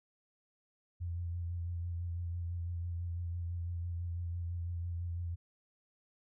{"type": "tone with vibrato", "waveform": "sine", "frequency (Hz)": 86.2, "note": "F2", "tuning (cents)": -22, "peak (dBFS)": -35, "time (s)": [1, 5.36], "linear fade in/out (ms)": 20, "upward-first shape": "sine", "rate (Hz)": 6, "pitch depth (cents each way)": 29, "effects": []}